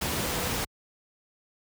sine tone in noise, 493.9 Hz, B4, in tune, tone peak -39 dBFS, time 0.21-0.56 s, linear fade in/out 10 ms, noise pink, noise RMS -29 dBFS, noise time 0.01-0.65 s, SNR -13 dB, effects high-pass 60 Hz 12 dB/octave

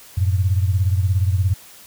sine beating tone pair, 91.1 / 108.1 Hz, F#2 / A2, -26 / -30 cents, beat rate 17 Hz, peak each -16 / -21 dBFS, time 0.17-1.54 s, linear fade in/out 10 ms, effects white hiss -44 dBFS RMS until 1.86 s

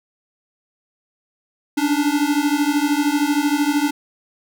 square beating tone pair, 285.5 / 298.5 Hz, D4 / D4, -49 / +28 cents, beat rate 13 Hz, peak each -20 dBFS, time 1.77-3.91 s, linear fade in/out 10 ms, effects none

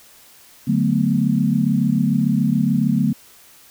sine chord, B minor seventh, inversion first, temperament equal, 146.83 / 185 / 220 / 246.9 Hz, D3 / F#3 / A3 / B3, 0 / 0 / 0 / 0 cents, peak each -21 / -21 / -19 / -21 dBFS, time 0.67-3.13 s, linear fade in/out 10 ms, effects white hiss -48 dBFS RMS until 3.7 s

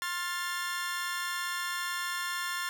sawtooth chord, F major, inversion second, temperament equal with one note detuned, 1063.6 / 1396.9 / 1760 Hz, C6 / F6 / A6, +28 / 0 / 0 cents, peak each -33 / -34 / -32 dBFS, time 0.02-2.69 s, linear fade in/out 0 ms, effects none

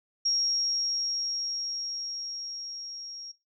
sine tone with level ramp, 5588 Hz, F8, in tune, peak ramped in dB -23 to -39 dBFS, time 0.25-3.32 s, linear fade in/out 10 ms, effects noise-tail reverb RT60 0.2 s tail -17 dB re dry

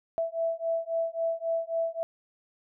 sine beating tone pair, 659.3 / 663 Hz, E5 / E5, 0 / +10 cents, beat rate 3.7 Hz, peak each -30 dBFS, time 0.18-2.03 s, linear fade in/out 0 ms, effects none

